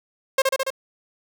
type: tone with echo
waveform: sawtooth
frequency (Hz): 534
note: C5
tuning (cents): +35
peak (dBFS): -11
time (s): 0.38-0.42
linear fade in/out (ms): 5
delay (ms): 71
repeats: 4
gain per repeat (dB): -2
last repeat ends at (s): 0.704
effects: none